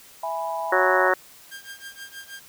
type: chord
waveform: sine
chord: E major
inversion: none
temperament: equal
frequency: 659.3 / 830.6 / 987.8 Hz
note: E5 / G#5 / B5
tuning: 0 / 0 / 0 cents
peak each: -30 dBFS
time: 0.23-1.09 s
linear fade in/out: 5 ms
type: harmonic tone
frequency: 185 Hz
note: F#3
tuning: in tune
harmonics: 2 / 3 / 4 / 5 / 6 / 7 / 8 / 9 / 10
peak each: -25 / -23 / -28 / -28 / -26 / -28 / -25 / -29 / -25 dBFS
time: 0.72-1.14 s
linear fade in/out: 5 ms
type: tone with tremolo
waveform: sawtooth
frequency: 1601 Hz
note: G6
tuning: 36 cents sharp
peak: -31 dBFS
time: 1.51-2.4 s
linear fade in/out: 10 ms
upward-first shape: triangle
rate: 6.3 Hz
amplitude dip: 100%
effects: white hiss -49 dBFS RMS until 2.48 s